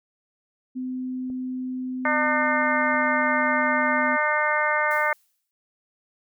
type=tone with pitch glide; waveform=sine; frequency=255.5 to 253.4 Hz; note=C4 to B3; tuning=-41 to +45 cents; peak=-27 dBFS; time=0.75-4.17 s; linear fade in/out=20 ms; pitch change=-14 cents; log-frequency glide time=2.37-3.85 s
type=clicks; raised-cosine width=2 ms; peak=-32 / -40 / -34 dBFS; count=3; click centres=1.301 / 2.267 / 2.943 s
type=harmonic tone; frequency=301.7 Hz; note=D4; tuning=47 cents sharp; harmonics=2 / 3 / 4 / 5 / 6 / 7; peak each=-27 / -27 / -27 / -27 / -27 / -27 dBFS; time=2.05-5.13 s; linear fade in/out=2 ms
type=noise with exponential decay; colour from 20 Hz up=blue; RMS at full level=-43 dBFS; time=4.91-5.51 s; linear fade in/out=0 ms; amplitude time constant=130 ms
effects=none